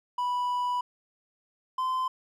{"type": "tone pair in turn", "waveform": "triangle", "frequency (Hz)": [985, 1030.3], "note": ["B5", "C6"], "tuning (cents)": [-5, -27], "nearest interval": "minor second", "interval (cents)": 78, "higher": "second", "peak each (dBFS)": -24, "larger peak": "neither", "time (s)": [[0.18, 0.81], [1.78, 2.08]], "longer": "first", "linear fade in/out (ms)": 5, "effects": []}